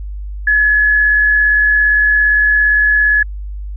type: tone with amplitude modulation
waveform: sine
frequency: 1700 Hz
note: G#6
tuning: 40 cents sharp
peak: -7 dBFS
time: 0.47-3.23 s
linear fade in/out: 5 ms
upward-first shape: sine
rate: 77.5 Hz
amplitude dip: 30%
effects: added 50 Hz sine -22 dBFS peak until 3.76 s